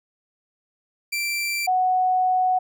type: tone pair in turn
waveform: sawtooth / sine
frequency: 2349 / 739.9 Hz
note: D7 / F#5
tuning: 0 / 0 cents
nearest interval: octave + minor sixth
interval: 2000 cents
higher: first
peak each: -20 / -17 dBFS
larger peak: second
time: 1.12-1.67 / 1.67-2.59 s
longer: second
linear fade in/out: 10 ms
effects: none